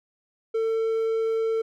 triangle tone, 448.4 Hz, A4, 33 cents sharp, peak -20 dBFS, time 0.54-1.62 s, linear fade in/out 10 ms, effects none

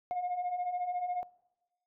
sine beating tone pair, 706 / 720 Hz, F5 / F#5, +19 / -47 cents, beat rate 14 Hz, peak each -37 / -31 dBFS, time 0.11-1.23 s, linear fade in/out 0 ms, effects noise-tail reverb RT60 1.0 s tail -22 dB re dry + tanh soft clip ceiling -28 dBFS

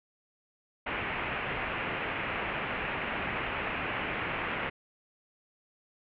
white low-pass noise, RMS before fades -34 dBFS, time 0.86-4.7 s, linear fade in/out 10 ms, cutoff 2700 Hz, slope 48 dB/octave, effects none

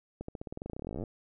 accelerating click train, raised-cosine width 2 ms, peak -25 dBFS, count 28, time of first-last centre 0.21-1.038 s, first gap 74 ms, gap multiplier 0.92, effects none

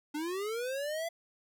square linear sweep, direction up, 289.4 to 680 Hz, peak -34 dBFS, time 0.14-1.09 s, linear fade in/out 10 ms, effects none

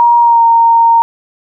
sine tone with pitch glide, 946 to 923.9 Hz, A#5 to A#5, +25 to -16 cents, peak -4 dBFS, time 0-1.02 s, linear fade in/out 0 ms, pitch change -41 cents, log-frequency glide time 0.2-0.43 s, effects none

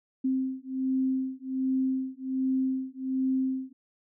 sine beating tone pair, 261.6 / 262.9 Hz, C4 / C4, 0 / +8 cents, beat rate 1.3 Hz, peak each -29 dBFS, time 0.24-3.73 s, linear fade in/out 10 ms, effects none

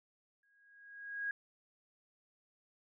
sine tone with exponential growth, 1643 Hz, G#6, 19 cents flat, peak -33 dBFS, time 0.43-1.31 s, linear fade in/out 2 ms, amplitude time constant 190 ms, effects none

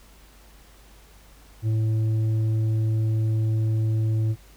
sine tone with tanh clipping, 110 Hz, A2, in tune, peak -21 dBFS, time 1.62-4.36 s, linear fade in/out 50 ms, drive 6 dB, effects added 50 Hz sine -50 dBFS peak until 4.56 s + pink hiss -54 dBFS RMS until 4.56 s

